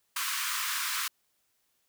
pink high-pass noise, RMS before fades -32 dBFS, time 0.16-1.08 s, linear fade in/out 5 ms, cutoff 1000 Hz, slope 96 dB/octave, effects white hiss -74 dBFS RMS until 1.88 s

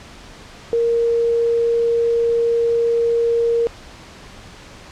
sine tone, 466.2 Hz, A#4, in tune, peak -14 dBFS, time 0.73-3.67 s, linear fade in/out 0 ms, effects pink hiss -40 dBFS RMS until 4.91 s + low-pass 6000 Hz 12 dB/octave

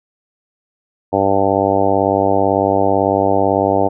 harmonic tone, 98 Hz, G2, in tune, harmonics 1 / 2 / 3 / 4 / 5 / 6 / 7 / 8 / 9, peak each -25 / -25 / -20 / -21 / -19 / -19 / -19 / -20 / -22 dBFS, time 1.12-3.89 s, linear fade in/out 20 ms, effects none

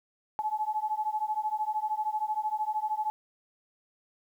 sine beating tone pair, 851 / 864 Hz, G#5 / A5, +42 / -32 cents, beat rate 13 Hz, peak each -31 dBFS, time 0.39-3.1 s, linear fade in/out 0 ms, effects 10-bit

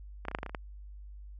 clicks, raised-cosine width 0.5 ms, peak -26 / -17 / -26 / -14 / -24 / -20 / -24 / -29 / -19 dBFS, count 9, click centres 0.252 / 0.284 / 0.314 / 0.349 / 0.387 / 0.431 / 0.463 / 0.495 / 0.548 s, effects added 50 Hz sine -44 dBFS peak until 1.39 s

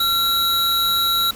square tone pair together, 1367 / 3866 Hz, F6 / B7, -37 / -38 cents, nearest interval octave + tritone, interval 1799 cents, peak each -23 / -18 dBFS, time 0-1.31 s, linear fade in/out 5 ms, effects pink hiss -39 dBFS RMS until 1.35 s

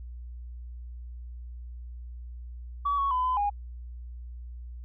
sine tone with pitch steps, 1139 / 1110 / 1008 / 1014 / 818 Hz, C#6 / C#6 / B5 / B5 / G#5, +47 / +2 / +35 / +45 / -26 cents, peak -23 dBFS, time 2.85-3.5 s, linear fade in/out 10 ms, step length 130 ms, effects tanh soft clip ceiling -19 dBFS + added 60 Hz sine -38 dBFS peak until 4.84 s

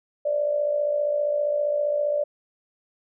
sine tone with amplitude modulation, 587.3 Hz, D5, in tune, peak -18 dBFS, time 0.25-2.24 s, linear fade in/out 10 ms, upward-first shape sine, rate 55.1 Hz, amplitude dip 60%, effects none

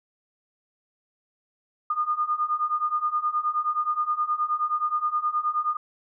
sine beating tone pair, 1215 / 1224.5 Hz, D#6 / D#6, -42 / -28 cents, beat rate 9.5 Hz, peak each -27 / -25 dBFS, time 1.9-5.77 s, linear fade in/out 5 ms, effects none

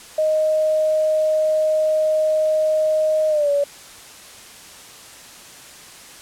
sine tone with pitch glide, 622.3 to 570.7 Hz, D#5 to D5, 0 to -50 cents, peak -15 dBFS, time 0.18-3.64 s, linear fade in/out 5 ms, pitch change -150 cents, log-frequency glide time 3.29-3.5 s, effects white hiss -41 dBFS RMS until 6.21 s + low-pass 10000 Hz 12 dB/octave

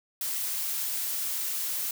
blue noise, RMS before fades -31 dBFS, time 0.21-1.91 s, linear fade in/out 2 ms, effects none

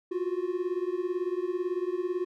triangle beating tone pair, 351.2 / 369.2 Hz, F4 / F#4, +10 / -4 cents, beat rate 18 Hz, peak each -29 dBFS, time 0.11-2.25 s, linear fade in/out 10 ms, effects none

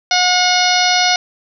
harmonic tone with a mistuned harmonic, 725 Hz, F#5, 35 cents flat, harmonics 1 / 2 / 3 / 4 / 5 / 6 / 7 / 8, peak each -16 / -20 / -19 / -22 / -21 / -20 / -19 / -22 dBFS, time 0.11-1.16 s, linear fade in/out 2 ms, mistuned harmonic 6, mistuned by -24 cents, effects none

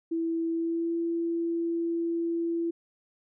sine tone with pitch glide, 330 to 336 Hz, E4 to E4, +2 to +33 cents, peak -26 dBFS, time 0.11-2.71 s, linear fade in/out 10 ms, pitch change +31 cents, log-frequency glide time 0.5-0.95 s, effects none

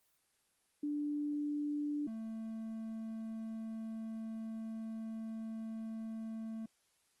sine / triangle tone pair in turn, 293.7 / 222.6 Hz, D4 / A3, 0 / +20 cents, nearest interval perfect fourth, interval 480 cents, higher first, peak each -34 / -38 dBFS, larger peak first, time 0.83-2.07 / 2.07-6.66 s, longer second, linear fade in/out 5 ms, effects white hiss -75 dBFS RMS until 7.2 s + Opus 24 kbps

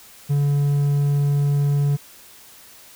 triangle tone, 143.1 Hz, D3, 45 cents flat, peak -14 dBFS, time 0.29-1.97 s, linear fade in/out 20 ms, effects white hiss -46 dBFS RMS until 2.95 s

